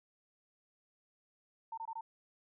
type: tone bursts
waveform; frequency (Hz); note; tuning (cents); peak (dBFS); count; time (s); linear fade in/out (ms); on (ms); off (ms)
sine; 904; A5; +47; -39; 4; 1.72-2.01; 5; 56; 22
effects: none